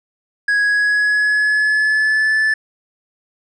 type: tone with pitch glide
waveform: triangle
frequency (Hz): 1661.2 to 1744.8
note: G#6 to A6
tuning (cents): 0 to -15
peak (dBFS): -11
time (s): 0.48-2.54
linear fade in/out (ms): 5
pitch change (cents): +85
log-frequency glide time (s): 0.6-2.35
effects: resampled to 22050 Hz